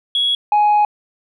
sine tone pair in turn, 3343 / 835.8 Hz, G#7 / G#5, +11 / +11 cents, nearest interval 2 octaves, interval 2400 cents, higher first, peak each -13 / -8 dBFS, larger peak second, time 0.15-0.35 / 0.52-0.85 s, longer second, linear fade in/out 2 ms, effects tanh soft clip ceiling -9 dBFS

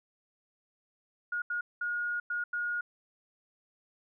sine tone bursts at uneven times, 1436 Hz, F6, 48 cents sharp, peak -30 dBFS, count 5, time 1.32-1.42 / 1.5-1.61 / 1.81-2.2 / 2.3-2.44 / 2.53-2.81 s, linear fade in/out 5 ms, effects none

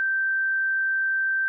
sine tone, 1562 Hz, G6, 7 cents flat, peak -21 dBFS, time 0-1.48 s, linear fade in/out 0 ms, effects none

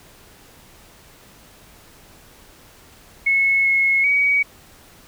sine tone with pitch steps, 2190 / 2175 / 2260 Hz, C#7 / C#7 / C#7, -22 / -33 / +33 cents, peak -14 dBFS, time 3.26-4.43 s, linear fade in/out 10 ms, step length 390 ms, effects pink hiss -48 dBFS RMS until 5.07 s

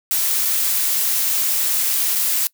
blue noise with dropouts, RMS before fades -19 dBFS, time 0.11-2.47 s, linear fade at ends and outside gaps 0 ms, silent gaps 0.451-0.455 / 2.152-2.156 s, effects noise-tail reverb RT60 0.1 s tail -23 dB re dry

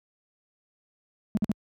sine tone bursts, 210 Hz, G#3, 19 cents sharp, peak -19 dBFS, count 3, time 1.35-1.516 s, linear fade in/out 0 ms, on 22 ms, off 50 ms, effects tanh soft clip ceiling -18 dBFS + high-pass 60 Hz 12 dB/octave

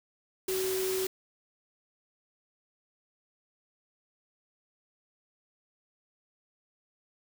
sine tone in noise, 376.9 Hz, F#4, 32 cents sharp, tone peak -29 dBFS, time 0.48-1.07 s, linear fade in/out 5 ms, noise white, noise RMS -36 dBFS, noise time 0.48-1.07 s, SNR +4 dB, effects none

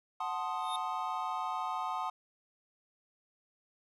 triangle chord, F# diminished seventh, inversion none, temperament equal, 740 / 880 / 1046.5 / 1244.5 Hz, F#5 / A5 / C6 / Eb6, 0 / 0 / 0 / 0 cents, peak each -37 dBFS, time 0.2-2.1 s, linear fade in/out 5 ms
square tone with exponential growth, 3668 Hz, A#7, 29 cents flat, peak -36 dBFS, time 0.49-0.76 s, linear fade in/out 2 ms, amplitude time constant 57 ms
effects resampled to 32000 Hz

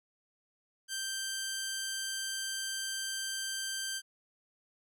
10% pulse tone, 1568 Hz, G6, in tune, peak -26 dBFS, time 0.88-4.02 s, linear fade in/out 50 ms, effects none

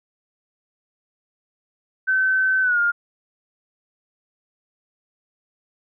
sine tone with pitch glide, 1531 to 1412.1 Hz, G6 to F6, -41 to +19 cents, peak -16 dBFS, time 2.07-2.92 s, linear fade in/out 20 ms, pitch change -140 cents, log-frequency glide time 2.62-2.79 s, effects none

